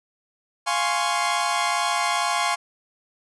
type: chord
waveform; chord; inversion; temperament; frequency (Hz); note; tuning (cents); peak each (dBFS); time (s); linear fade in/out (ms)
sawtooth; Db major seventh; first; equal; 698.5 / 830.6 / 1046.5 / 1108.7; F5 / Ab5 / C6 / Db6; 0 / 0 / 0 / 0; -23; 0.66-2.56; 20
effects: resampled to 24000 Hz